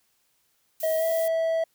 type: noise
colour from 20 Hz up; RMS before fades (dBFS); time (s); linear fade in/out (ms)
violet; -36; 0.8-1.28; 2
type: tone with pitch glide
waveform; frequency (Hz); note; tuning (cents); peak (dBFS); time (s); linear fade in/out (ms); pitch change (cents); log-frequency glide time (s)
triangle; 638 to 653.3; D#5 to E5; +43 to -16; -20; 0.83-1.64; 5; +41; 0.98-1.04
effects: white hiss -69 dBFS RMS until 1.74 s